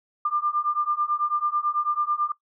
sine beating tone pair, 1192 / 1201.1 Hz, D6 / D6, +25 / +39 cents, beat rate 9.1 Hz, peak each -25 dBFS, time 0.25-2.32 s, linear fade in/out 5 ms, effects noise-tail reverb RT60 0.1 s tail -19 dB re dry

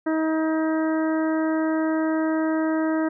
harmonic tone, 317.2 Hz, D#4, 33 cents sharp, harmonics 1 / 2 / 3 / 4 / 5 / 6, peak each -21 / -28 / -34 / -35 / -35 / -39 dBFS, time 0.06-3.09 s, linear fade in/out 10 ms, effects none

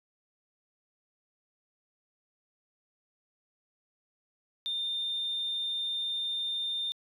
sine tone, 3613 Hz, A7, 45 cents sharp, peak -29 dBFS, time 4.66-6.92 s, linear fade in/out 0 ms, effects tanh soft clip ceiling -26 dBFS

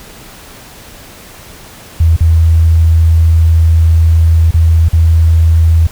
sine tone with dropouts, 81.7 Hz, E2, 15 cents flat, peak -4 dBFS, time 2-5.87 s, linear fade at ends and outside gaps 5 ms, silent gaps 2.164-2.206 / 4.509-4.541 / 4.886-4.931 s, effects pink hiss -34 dBFS RMS until 5.91 s

